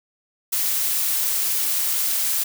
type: noise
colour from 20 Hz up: blue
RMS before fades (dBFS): -22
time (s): 0.52-2.44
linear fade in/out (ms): 10
effects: none